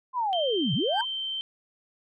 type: linear two-way sweep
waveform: sine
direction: down then up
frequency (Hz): 1046.5 to 119.4 to 1046.5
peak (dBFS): -24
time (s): 0.13-1.05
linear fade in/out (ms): 50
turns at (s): 0.74
type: tone with pitch glide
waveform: sine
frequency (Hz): 3136 to 3114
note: G7 to G7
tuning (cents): 0 to -12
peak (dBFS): -29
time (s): 0.33-1.41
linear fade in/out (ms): 0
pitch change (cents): -12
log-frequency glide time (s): 0.53-1.26
type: tone with exponential growth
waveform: triangle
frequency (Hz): 1568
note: G6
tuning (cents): 0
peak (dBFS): -24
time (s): 0.87-1.01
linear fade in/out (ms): 2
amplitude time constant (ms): 29
effects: none